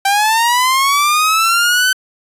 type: linear sweep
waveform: sawtooth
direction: up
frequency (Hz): 779 to 1531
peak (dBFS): -7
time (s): 0.05-1.93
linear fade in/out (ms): 5
effects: resampled to 32000 Hz